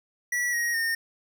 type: tone with pitch steps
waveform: square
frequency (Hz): 1944 / 1886.5 / 1830.7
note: B6 / A#6 / A#6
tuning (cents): -28 / +20 / -32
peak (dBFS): -25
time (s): 0.32-0.95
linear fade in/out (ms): 5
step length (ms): 210
effects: none